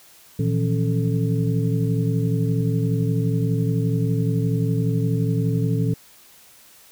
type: tone cluster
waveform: sine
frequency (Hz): 117.8 / 162.9 / 174.7 / 273.5 / 438.6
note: A#2 / E3 / F3 / C#4 / A4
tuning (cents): +19 / -20 / +1 / -23 / -6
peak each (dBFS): -21 / -23 / -29 / -28 / -30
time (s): 0.39-5.94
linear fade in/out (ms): 5
effects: white hiss -50 dBFS RMS until 6.91 s